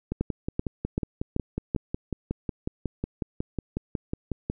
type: two click trains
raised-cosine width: 3 ms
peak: -15 / -12 dBFS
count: 25 / 5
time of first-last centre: 0.12-4.5 / 0.21-1.748 s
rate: 5.48 / 2.6 Hz
effects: none